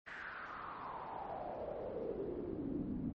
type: noise with band-pass filter sweep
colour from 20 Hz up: brown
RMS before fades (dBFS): -43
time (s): 0.06-3.13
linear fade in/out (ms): 20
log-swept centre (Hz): 1800 to 220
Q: 5.3
effects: MP3 32 kbps

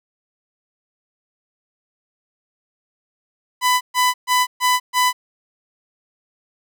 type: tone bursts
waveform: sawtooth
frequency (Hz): 999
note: B5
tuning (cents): +20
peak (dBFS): -10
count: 5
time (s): 3.61-5.13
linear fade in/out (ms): 50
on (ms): 200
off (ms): 130
effects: none

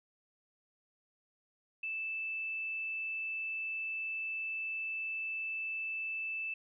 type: tone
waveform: sine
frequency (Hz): 2637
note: E7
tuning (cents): 0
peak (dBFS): -35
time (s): 1.83-6.54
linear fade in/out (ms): 5
effects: none

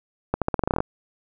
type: accelerating click train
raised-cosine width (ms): 1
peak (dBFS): -7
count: 12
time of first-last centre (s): 0.34-0.804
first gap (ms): 77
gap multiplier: 0.87
effects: none

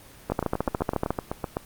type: two click trains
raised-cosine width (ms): 1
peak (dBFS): -12 / -9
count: 11 / 12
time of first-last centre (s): 0.3-1.569 / 0.32-1.106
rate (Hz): 7.88 / 14
effects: pink hiss -49 dBFS RMS until 1.65 s + Opus 24 kbps

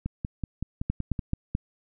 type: two click trains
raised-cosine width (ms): 5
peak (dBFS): -17 / -13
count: 7 / 4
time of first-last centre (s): 0.06-1.192 / 0.9-1.551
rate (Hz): 5.3 / 4.61
effects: none

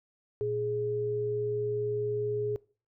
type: tone pair together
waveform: sine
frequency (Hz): 117.2 / 417.7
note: A#2 / G#4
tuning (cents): +10 / +10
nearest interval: octave + minor seventh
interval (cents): 2200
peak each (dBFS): -37 / -28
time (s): 0.41-2.56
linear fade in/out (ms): 0
effects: noise-tail reverb RT60 0.4 s tail -22 dB re dry

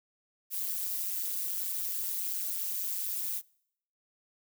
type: noise with amplitude modulation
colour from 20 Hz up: violet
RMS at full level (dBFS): -30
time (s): 0.5-3.42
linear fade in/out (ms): 50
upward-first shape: sine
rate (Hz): 188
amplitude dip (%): 90
effects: noise-tail reverb RT60 0.7 s tail -25 dB re dry

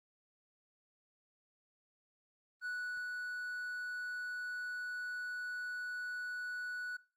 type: tone with ADSR envelope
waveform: triangle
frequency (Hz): 1476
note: F#6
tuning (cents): -5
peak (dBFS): -35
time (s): 2.61-6.97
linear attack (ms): 47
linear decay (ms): 410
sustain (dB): -2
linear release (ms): 8
effects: noise-tail reverb RT60 0.3 s tail -18 dB re dry + Opus 24 kbps

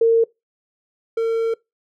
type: tone pair in turn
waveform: sine / triangle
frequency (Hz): 457.2 / 454.7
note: A#4 / A#4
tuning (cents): -34 / -43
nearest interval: unison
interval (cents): 9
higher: first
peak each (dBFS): -11 / -15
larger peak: first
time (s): 0.01-0.24 / 1.17-1.54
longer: second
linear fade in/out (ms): 5
effects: noise-tail reverb RT60 0.2 s tail -23 dB re dry

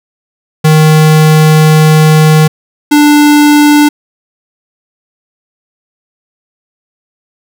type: tone pair in turn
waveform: square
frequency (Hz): 155.56 / 294.9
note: D#3 / D4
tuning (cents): 0 / +7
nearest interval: major seventh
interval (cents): 1107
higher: second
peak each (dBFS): -3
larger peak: neither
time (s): 0.64-2.48 / 2.91-3.89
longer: first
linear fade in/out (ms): 10
effects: none

